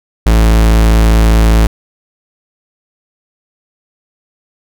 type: tone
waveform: 45% pulse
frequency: 55 Hz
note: A1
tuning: in tune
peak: -5 dBFS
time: 0.26-1.67 s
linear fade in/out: 5 ms
effects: none